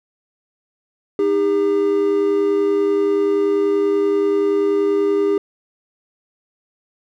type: tone pair together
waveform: triangle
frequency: 311.1 / 401.5 Hz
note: D#4 / G4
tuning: 0 / +41 cents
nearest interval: major third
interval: 441 cents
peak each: -20 / -13 dBFS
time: 1.19-5.38 s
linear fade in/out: 2 ms
effects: none